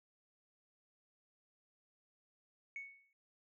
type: tone with exponential decay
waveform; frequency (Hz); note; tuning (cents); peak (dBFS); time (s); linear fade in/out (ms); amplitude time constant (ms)
sine; 2217; C#7; 0; -39; 2.76-3.13; 1; 80
effects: tanh soft clip ceiling -38 dBFS